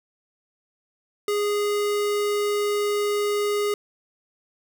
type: tone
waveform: square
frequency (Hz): 412.8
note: G#4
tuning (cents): -10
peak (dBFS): -22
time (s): 1.28-3.74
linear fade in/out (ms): 2
effects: none